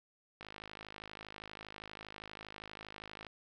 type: click train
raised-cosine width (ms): 0.3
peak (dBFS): -30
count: 151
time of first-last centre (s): 0.41-3.267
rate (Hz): 52.5
effects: none

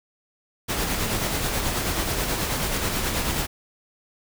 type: noise with tremolo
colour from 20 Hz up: pink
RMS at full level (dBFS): -24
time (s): 0.68-3.47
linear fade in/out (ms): 20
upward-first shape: sine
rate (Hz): 9.3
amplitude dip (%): 35
effects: none

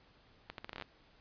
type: accelerating click train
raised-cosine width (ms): 0.3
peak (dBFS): -26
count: 10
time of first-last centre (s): 0.5-0.823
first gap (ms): 82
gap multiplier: 0.77
effects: pink hiss -65 dBFS RMS until 1.2 s + resampled to 11025 Hz

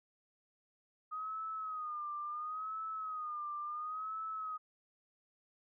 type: tone with vibrato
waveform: sine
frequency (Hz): 1244.5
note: D#6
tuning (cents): 0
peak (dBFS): -38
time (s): 1.11-4.58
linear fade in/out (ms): 20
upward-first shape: sine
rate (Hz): 0.72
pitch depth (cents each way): 83
effects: none

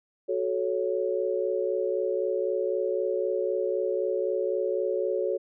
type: chord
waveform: sine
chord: F# minor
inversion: none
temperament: equal with one note detuned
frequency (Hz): 370 / 433.9 / 554.4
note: F#4 / A4 / C#5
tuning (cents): 0 / -24 / 0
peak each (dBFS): -29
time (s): 0.28-5.38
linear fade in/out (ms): 20
effects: none

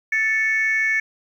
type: tone pair together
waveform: sine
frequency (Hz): 1760 / 2217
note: A6 / C#7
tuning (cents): 0 / 0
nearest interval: major third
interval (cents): 400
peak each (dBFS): -19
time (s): 0.12-1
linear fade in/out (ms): 5
effects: tanh soft clip ceiling -12 dBFS + 9-bit

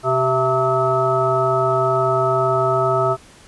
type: harmonic tone with a mistuned harmonic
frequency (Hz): 128.9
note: C3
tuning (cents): -26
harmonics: 1 / 3 / 5 / 7 / 9 / 10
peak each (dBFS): -24 / -21 / -19 / -27 / -31 / -20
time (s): 0.03-3.17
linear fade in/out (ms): 50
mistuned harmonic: 5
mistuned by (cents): +46
effects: pink hiss -46 dBFS RMS until 3.47 s + resampled to 24000 Hz

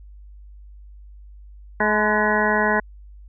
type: harmonic tone with a mistuned harmonic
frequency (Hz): 212.5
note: G#3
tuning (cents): +40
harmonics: 1 / 2 / 3 / 4 / 5 / 7 / 8 / 9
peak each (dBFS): -25 / -25 / -25 / -25 / -25 / -25 / -25 / -25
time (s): 1.8-2.8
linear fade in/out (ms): 5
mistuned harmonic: 5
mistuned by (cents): -57
effects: added 50 Hz sine -40 dBFS peak until 3.28 s

